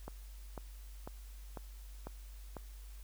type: click train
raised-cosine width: 1 ms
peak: -29 dBFS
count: 6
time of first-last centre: 0.08-2.568 s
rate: 2.01 Hz
effects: added 49 Hz sine -47 dBFS peak until 3.03 s + white hiss -62 dBFS RMS until 3.03 s